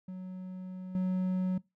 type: tone with level steps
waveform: triangle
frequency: 185 Hz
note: F#3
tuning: in tune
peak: -36 / -25 dBFS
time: 0.08-1.58 s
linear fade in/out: 5 ms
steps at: 0.95 s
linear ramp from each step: 2 ms
effects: noise-tail reverb RT60 0.2 s tail -21 dB re dry